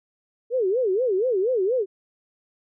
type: tone with vibrato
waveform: sine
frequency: 437.7 Hz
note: A4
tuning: 9 cents flat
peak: -19 dBFS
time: 0.5-1.86 s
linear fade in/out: 50 ms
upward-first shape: sine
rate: 4.2 Hz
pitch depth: 300 cents each way
effects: none